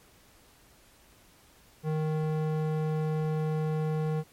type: tone with band-pass filter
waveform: square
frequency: 155.56 Hz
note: D#3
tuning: in tune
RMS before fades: -29 dBFS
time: 1.83-4.24 s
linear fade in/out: 50 ms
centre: 330 Hz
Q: 0.72
effects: pink hiss -59 dBFS RMS until 4.32 s + MP3 64 kbps